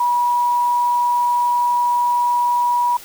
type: tone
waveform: sine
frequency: 968 Hz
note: B5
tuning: 35 cents flat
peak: -14 dBFS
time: 0-2.97 s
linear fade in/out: 5 ms
effects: white hiss -39 dBFS RMS until 3.04 s